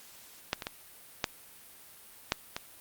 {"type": "clicks", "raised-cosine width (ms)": 0.2, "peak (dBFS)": [-10, -19, -16, -9, -8, -16], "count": 6, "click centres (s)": [0.531, 0.622, 0.669, 1.242, 2.321, 2.565], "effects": ["white hiss -53 dBFS RMS until 2.8 s", "Opus 48 kbps"]}